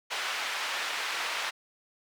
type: band-pass noise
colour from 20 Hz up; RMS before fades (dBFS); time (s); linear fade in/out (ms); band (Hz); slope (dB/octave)
white; -33; 0.1-1.51; 20; 820 to 2900; 12
effects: none